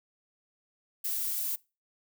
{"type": "noise", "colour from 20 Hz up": "violet", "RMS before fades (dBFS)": -32, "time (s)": [1.04, 1.56], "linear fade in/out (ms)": 10, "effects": ["noise-tail reverb RT60 0.3 s tail -24 dB re dry"]}